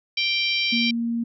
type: harmonic tone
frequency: 784 Hz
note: G5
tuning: in tune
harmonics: 3 / 4 / 5 / 6 / 7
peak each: -24 / -26 / -28 / -30 / -31 dBFS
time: 0.17-0.91 s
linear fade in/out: 5 ms
type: tone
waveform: sine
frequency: 233.1 Hz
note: A#3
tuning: in tune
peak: -22 dBFS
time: 0.72-1.24 s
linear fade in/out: 10 ms
effects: none